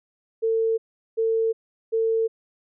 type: tone bursts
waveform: sine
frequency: 450 Hz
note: A4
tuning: 39 cents sharp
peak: -19 dBFS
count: 3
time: 0.42-2.28 s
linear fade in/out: 20 ms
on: 360 ms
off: 390 ms
effects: none